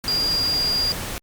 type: tone in noise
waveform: sine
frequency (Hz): 4811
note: D8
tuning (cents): +41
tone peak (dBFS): -19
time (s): 0.08-0.92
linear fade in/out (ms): 0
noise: pink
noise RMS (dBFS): -30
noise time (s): 0.04-1.18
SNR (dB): +8
effects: Opus 48 kbps